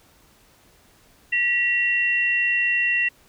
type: tone pair together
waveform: sine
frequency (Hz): 1938.5 / 2737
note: B6 / F7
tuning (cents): -33 / -36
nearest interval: tritone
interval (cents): 597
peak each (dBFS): -21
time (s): 1.32-3.09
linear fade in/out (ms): 10
effects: pink hiss -56 dBFS RMS until 3.28 s